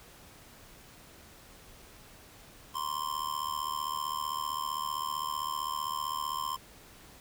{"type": "tone with amplitude modulation", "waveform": "square", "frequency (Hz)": 1046.5, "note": "C6", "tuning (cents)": 0, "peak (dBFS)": -29, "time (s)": [2.74, 6.57], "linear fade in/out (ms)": 20, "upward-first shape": "sine", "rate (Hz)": 75.5, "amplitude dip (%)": 90, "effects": ["pink hiss -54 dBFS RMS until 7.2 s"]}